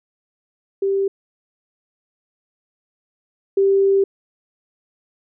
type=tone pair in turn; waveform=sine; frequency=392 / 392 Hz; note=G4 / G4; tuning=0 / 0 cents; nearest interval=unison; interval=0 cents; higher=neither; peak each=-16 / -12 dBFS; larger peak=second; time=0.82-1.08 / 3.57-4.04 s; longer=second; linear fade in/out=5 ms; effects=none